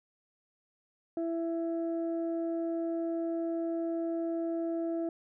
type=tone pair together; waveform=sine; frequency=332.5 / 665 Hz; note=E4 / E5; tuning=+15 / +15 cents; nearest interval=octave; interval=1200 cents; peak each=-30 / -35 dBFS; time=1.17-5.09 s; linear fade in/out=2 ms; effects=tanh soft clip ceiling -25 dBFS